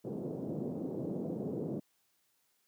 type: band-pass noise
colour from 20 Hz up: pink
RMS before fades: -38 dBFS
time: 0.04-1.8 s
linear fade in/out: 10 ms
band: 150 to 490 Hz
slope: 24 dB/octave
effects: white hiss -75 dBFS RMS until 2.67 s + high-pass 80 Hz 12 dB/octave